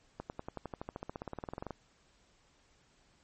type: accelerating click train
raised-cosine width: 1 ms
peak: -25 dBFS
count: 24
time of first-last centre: 0.2-1.707 s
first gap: 99 ms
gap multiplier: 0.96
effects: pink hiss -68 dBFS RMS until 3.23 s + MP3 32 kbps